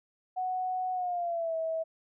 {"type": "tone with pitch glide", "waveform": "sine", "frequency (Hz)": [740, 647.9], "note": ["F#5", "E5"], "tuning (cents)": [0, -30], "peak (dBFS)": -29, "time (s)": [0.36, 1.84], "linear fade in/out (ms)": 20, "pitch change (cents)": -230, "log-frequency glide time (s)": [0.93, 1.56], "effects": []}